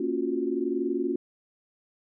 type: chord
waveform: sine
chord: Gb major seventh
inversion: first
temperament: equal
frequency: 233.1 / 277.2 / 349.2 / 370 Hz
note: Bb3 / Db4 / F4 / Gb4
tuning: 0 / 0 / 0 / 0 cents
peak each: -34 / -30 / -29 / -31 dBFS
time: 0-1.16 s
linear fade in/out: 5 ms
effects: none